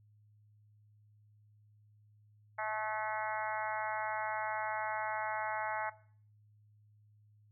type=harmonic tone with a mistuned harmonic; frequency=215.5 Hz; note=A3; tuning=36 cents flat; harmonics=3 / 4 / 5 / 6 / 7 / 8 / 9 / 10; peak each=-42 / -39 / -45 / -45 / -43 / -46 / -47 / -47 dBFS; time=2.58-5.9 s; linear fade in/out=10 ms; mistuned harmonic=5; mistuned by=+18 cents; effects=noise-tail reverb RT60 0.5 s tail -17 dB re dry + added 105 Hz sine -62 dBFS peak until 7.51 s